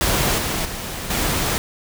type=noise with level steps; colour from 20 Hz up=pink; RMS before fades=-19 / -23 / -29 / -21 dBFS; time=0.01-1.58 s; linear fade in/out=0 ms; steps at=0.38 / 0.65 / 1.1 s; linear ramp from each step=5 ms; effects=none